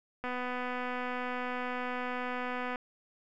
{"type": "click train", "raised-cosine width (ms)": 0.5, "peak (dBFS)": -22, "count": 628, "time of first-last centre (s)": [0.24, 2.758], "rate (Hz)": 249, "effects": []}